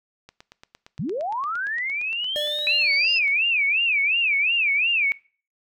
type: click train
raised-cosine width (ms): 0.2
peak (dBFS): -26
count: 27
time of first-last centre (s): 0.29-3.279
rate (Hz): 8.7
type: linear sweep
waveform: sine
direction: up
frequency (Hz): 116.3 to 5110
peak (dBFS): -24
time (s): 0.99-3.19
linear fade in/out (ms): 5
type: tone with exponential decay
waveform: square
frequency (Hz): 595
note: D5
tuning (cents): +22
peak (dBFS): -26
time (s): 2.36-3.51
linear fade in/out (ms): 0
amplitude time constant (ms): 250
type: tone with vibrato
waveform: sine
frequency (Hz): 2489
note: D#7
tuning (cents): 0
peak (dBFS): -18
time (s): 2.67-5.12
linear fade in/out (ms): 0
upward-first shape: sine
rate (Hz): 2.8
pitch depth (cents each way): 210
effects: noise-tail reverb RT60 0.4 s tail -21 dB re dry